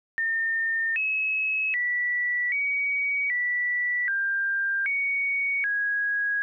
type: tone with pitch steps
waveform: sine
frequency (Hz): 1815 / 2574 / 1956 / 2258 / 1960 / 1592 / 2236 / 1653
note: A#6 / E7 / B6 / C#7 / B6 / G6 / C#7 / G#6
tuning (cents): -47 / -42 / -17 / +31 / -14 / +26 / +14 / -9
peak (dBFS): -23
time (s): 0.18-6.42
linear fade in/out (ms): 0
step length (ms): 780
effects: none